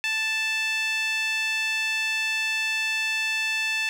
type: tone with band-pass filter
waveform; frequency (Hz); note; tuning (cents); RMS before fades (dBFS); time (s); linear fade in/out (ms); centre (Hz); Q
5% pulse; 880; A5; 0; -26; 0.04-3.89; 0; 2300; 4
effects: 8-bit